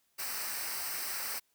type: noise with comb filter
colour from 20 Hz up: white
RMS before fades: -37 dBFS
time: 0.18-1.4 s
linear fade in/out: 20 ms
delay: 0.29 ms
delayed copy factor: -0.7
effects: white hiss -74 dBFS RMS until 1.54 s